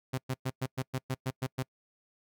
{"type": "tone bursts", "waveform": "sawtooth", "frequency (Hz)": 130.5, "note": "C3", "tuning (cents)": -4, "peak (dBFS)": -26, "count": 10, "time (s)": [0.13, 1.63], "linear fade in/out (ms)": 10, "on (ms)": 51, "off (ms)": 110, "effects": ["noise-tail reverb RT60 0.1 s tail -26 dB re dry"]}